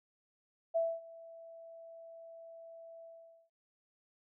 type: tone with ADSR envelope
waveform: sine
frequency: 662 Hz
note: E5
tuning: 7 cents sharp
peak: -27 dBFS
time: 0.74-3.5 s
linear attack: 22 ms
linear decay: 240 ms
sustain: -22 dB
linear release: 460 ms
effects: none